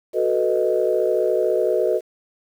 sine chord, B dominant seventh, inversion second, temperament equal, 370 / 440 / 493.9 / 622.3 Hz, F#4 / A4 / B4 / D#5, 0 / 0 / 0 / 0 cents, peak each -22 dBFS, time 0.13-2.01 s, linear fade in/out 50 ms, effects tanh soft clip ceiling -6 dBFS + 8-bit

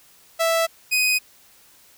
sawtooth tone pair in turn, 659.3 / 2501 Hz, E5 / D#7, 0 / +8 cents, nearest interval octave + major seventh, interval 2308 cents, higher second, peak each -14 dBFS, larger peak neither, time 0.39-0.67 / 0.91-1.19 s, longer neither, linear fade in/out 20 ms, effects white hiss -53 dBFS RMS until 1.97 s

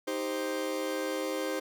40% pulse chord, C minor, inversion first, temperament equal with one note detuned, 312.2 / 392 / 523.3 Hz, Eb4 / G4 / C5, +6 / 0 / 0 cents, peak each -35 / -36 / -33 dBFS, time 0.07-1.6 s, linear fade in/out 10 ms, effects none

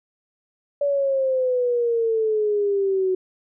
sine exponential sweep, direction down, 575 to 370 Hz, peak -18 dBFS, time 0.81-3.15 s, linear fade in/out 5 ms, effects none

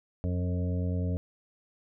harmonic tone with a mistuned harmonic, 89.8 Hz, F2, 49 cents sharp, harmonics 1 / 2 / 3 / 5 / 6 / 7, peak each -28 / -34 / -38 / -42 / -44 / -45 dBFS, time 0.24-1.17 s, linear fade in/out 0 ms, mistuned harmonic 2, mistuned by -15 cents, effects none

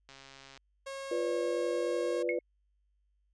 click train, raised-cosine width 0.2 ms, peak -34 dBFS, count 67, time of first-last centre 0.09-0.575 s, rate 136 Hz
sawtooth tone, 544 Hz, C#5, 33 cents flat, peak -35 dBFS, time 0.86-2.23 s, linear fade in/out 10 ms
sine chord, B diminished, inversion second, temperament equal, 349.2 / 493.9 / 587.3 Hz, F4 / B4 / D5, 0 / 0 / 0 cents, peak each -34 / -32 / -37 dBFS, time 1.11-2.39 s, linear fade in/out 5 ms
sine tone with exponential decay, 2179 Hz, C#7, 30 cents flat, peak -28 dBFS, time 2.29-2.41 s, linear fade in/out 1 ms, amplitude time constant 24 ms
effects added 50 Hz sine -70 dBFS peak until 3.33 s + resampled to 22050 Hz

